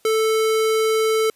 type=tone; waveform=square; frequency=440 Hz; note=A4; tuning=in tune; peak=-17 dBFS; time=0.05-1.3 s; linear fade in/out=2 ms; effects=white hiss -59 dBFS RMS until 1.35 s + resampled to 32000 Hz